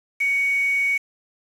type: tone with quantisation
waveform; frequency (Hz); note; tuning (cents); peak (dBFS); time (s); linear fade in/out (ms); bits
sine; 2238; C#7; +16; -18; 0.2-0.98; 10; 6
effects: low-pass 11000 Hz 12 dB/octave